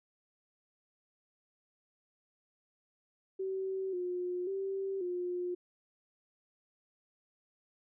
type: tone with pitch steps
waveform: sine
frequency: 381.9 / 358.6 / 388.2 / 356.7 Hz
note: G4 / F4 / G4 / F4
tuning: -45 / +46 / -17 / +37 cents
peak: -33 dBFS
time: 3.39-5.55 s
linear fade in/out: 10 ms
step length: 540 ms
effects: none